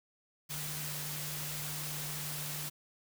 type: tone in noise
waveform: sine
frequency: 150 Hz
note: D3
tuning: 37 cents sharp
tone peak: -43 dBFS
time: 0.49-2.7 s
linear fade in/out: 20 ms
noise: white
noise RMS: -40 dBFS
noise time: 0.49-2.7 s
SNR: -6 dB
effects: none